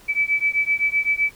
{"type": "beating tone pair", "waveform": "sine", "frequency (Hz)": [2300, 2307.8], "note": ["D7", "D7"], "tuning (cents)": [-37, -31], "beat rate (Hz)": 7.8, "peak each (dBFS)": -21, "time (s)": [0.08, 1.31], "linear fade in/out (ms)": 20, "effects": ["pink hiss -49 dBFS RMS until 1.35 s"]}